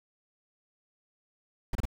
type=noise bursts; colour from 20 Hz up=brown; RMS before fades=-29 dBFS; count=3; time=1.73-1.854 s; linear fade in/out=2 ms; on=22 ms; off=29 ms; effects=none